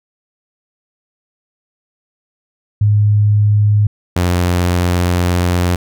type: tone pair in turn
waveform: sine / sawtooth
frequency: 104.4 / 88.55 Hz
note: G#2 / F2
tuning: +10 / +24 cents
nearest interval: minor third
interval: 286 cents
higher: first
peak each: -8 dBFS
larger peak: neither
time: 2.81-3.87 / 4.16-5.76 s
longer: second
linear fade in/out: 5 ms
effects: none